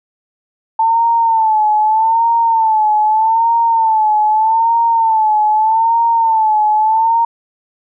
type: tone with vibrato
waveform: sine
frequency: 888 Hz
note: A5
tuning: 16 cents sharp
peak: -9 dBFS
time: 0.79-7.25 s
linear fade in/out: 5 ms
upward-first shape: sine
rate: 0.81 Hz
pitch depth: 76 cents each way
effects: none